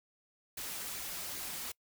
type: noise with flanger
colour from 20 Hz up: white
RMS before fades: -41 dBFS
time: 0.57-1.72 s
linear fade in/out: 5 ms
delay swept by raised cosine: 0.44 to 6.04 ms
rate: 2.5 Hz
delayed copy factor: +0.5
effects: noise-tail reverb RT60 0.1 s tail -25 dB re dry